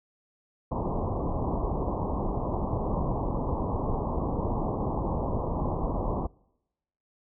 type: low-pass noise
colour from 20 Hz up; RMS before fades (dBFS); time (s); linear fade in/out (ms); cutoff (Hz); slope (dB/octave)
pink; -29; 0.71-6.27; 10; 1100; 96
effects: noise-tail reverb RT60 0.9 s tail -26 dB re dry